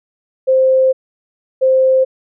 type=tone pair in turn; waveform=sine; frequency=523.3 / 523.3 Hz; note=C5 / C5; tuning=0 / 0 cents; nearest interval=unison; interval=0 cents; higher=neither; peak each=-8 dBFS; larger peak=neither; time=0.47-0.93 / 1.61-2.05 s; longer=first; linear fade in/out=20 ms; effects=none